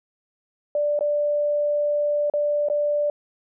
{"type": "tone with dropouts", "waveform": "sine", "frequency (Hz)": 588, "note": "D5", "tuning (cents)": 2, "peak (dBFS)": -19, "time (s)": [0.75, 3.1], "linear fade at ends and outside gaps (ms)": 2, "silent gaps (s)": [[0.991, 1.008], [2.299, 2.337], [2.686, 2.699]], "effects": []}